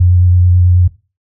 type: tone with vibrato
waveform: sine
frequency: 89.4 Hz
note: F2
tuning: 41 cents sharp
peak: -5 dBFS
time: 0-0.88 s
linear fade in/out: 10 ms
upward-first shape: square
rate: 9.2 Hz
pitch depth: 14 cents each way
effects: noise-tail reverb RT60 0.3 s tail -18 dB re dry